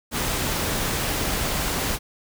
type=noise; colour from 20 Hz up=pink; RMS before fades=-25 dBFS; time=0.11-1.99 s; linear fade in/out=50 ms; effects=none